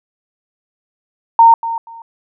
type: tone with echo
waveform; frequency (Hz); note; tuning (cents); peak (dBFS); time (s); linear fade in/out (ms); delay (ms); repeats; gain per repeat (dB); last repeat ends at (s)
sine; 918; A#5; -27; -3; 1.39-1.54; 2; 240; 2; -14; 2.02
effects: none